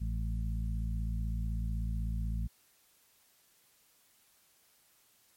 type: harmonic tone with a mistuned harmonic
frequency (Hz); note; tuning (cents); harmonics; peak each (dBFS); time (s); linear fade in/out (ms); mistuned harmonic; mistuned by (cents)
56; A1; +31; 1 / 2 / 3 / 4; -32 / -39 / -42 / -46; 0-2.48; 20; 4; -37
effects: white hiss -67 dBFS RMS until 5.36 s + MP3 64 kbps